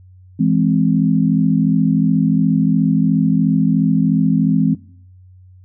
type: chord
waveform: sine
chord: E augmented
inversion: none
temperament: equal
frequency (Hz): 164.81 / 207.7 / 261.6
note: E3 / G#3 / B#3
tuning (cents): 0 / 0 / 0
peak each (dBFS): -16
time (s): 0.39-4.75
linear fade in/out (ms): 10
effects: noise-tail reverb RT60 0.6 s tail -20 dB re dry + added 92 Hz sine -41 dBFS peak until 5.64 s